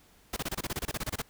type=noise bursts; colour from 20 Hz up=pink; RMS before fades=-33 dBFS; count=15; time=0.33-1.219 s; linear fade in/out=5 ms; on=35 ms; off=26 ms; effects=pink hiss -61 dBFS RMS until 1.29 s